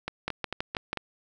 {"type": "two click trains", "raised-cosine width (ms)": 0.3, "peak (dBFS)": [-13, -15], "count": [5, 5], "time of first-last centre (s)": [[0.28, 0.93], [0.08, 0.973]], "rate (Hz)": [6.15, 4.48], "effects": []}